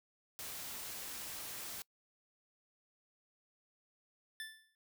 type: noise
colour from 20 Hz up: white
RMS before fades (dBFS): -45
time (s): 0.39-1.82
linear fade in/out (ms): 0
type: tone with exponential decay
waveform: 25% pulse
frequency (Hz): 1760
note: A6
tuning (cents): 0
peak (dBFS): -36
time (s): 4.4-4.75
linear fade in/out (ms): 1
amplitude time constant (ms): 76
effects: noise-tail reverb RT60 0.1 s tail -24 dB re dry